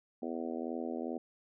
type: harmonic tone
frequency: 82.41 Hz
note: E2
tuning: in tune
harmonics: 3 / 4 / 5 / 6 / 7 / 8 / 9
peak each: -39 / -41 / -43 / -45 / -46 / -47 / -48 dBFS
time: 0.22-1.18 s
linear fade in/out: 5 ms
effects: none